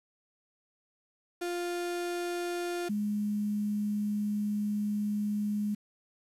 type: tone pair in turn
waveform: 35% pulse / sine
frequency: 350 / 208.1 Hz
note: F4 / G#3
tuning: +4 / +4 cents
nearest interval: major sixth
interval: 900 cents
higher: first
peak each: -30 / -28 dBFS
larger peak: second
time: 1.41-2.89 / 2.89-5.75 s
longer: second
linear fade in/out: 10 ms
effects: resampled to 32000 Hz + 9-bit